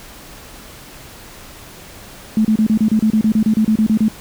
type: tone bursts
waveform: sine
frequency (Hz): 217.5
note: A3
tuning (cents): -20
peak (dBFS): -10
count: 16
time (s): 2.37-4.083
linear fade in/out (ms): 2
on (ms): 78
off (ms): 31
effects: pink hiss -38 dBFS RMS until 4.2 s